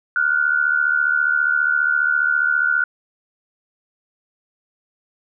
sine tone pair together, 1416 / 1490.8 Hz, F6 / F#6, +23 / +13 cents, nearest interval minor second, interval 90 cents, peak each -18 dBFS, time 0.16-2.84 s, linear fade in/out 2 ms, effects none

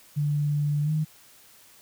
sine tone with pitch glide, 146.83 to 154.84 Hz, D3 to D#3, 0 to -8 cents, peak -22 dBFS, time 0.16-1.05 s, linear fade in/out 20 ms, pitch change +92 cents, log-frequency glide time 0.83-0.91 s, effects white hiss -54 dBFS RMS until 1.81 s

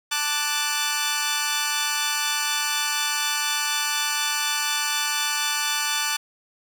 10% pulse chord, D major, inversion second, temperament equal, 880 / 1174.7 / 1480 Hz, A5 / D6 / F#6, 0 / 0 / 0 cents, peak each -19 / -19 / -18 dBFS, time 0.11-6.17 s, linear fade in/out 10 ms, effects none

